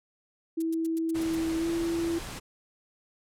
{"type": "tone with pitch glide", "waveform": "sine", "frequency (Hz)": [326, 335], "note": ["E4", "E4"], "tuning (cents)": [-19, 28], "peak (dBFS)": -26, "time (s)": [0.57, 2.19], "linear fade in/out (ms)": 10, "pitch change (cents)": 47, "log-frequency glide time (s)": [1.58, 1.68]}
{"type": "noise bursts", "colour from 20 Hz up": "violet", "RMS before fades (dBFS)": -38, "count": 7, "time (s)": [0.6, 1.354], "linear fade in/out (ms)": 5, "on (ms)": 22, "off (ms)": 100}
{"type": "noise", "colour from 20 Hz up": "pink", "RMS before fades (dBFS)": -39, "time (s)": [1.14, 2.4], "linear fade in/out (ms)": 20}
{"effects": ["low-pass 11000 Hz 12 dB/octave"]}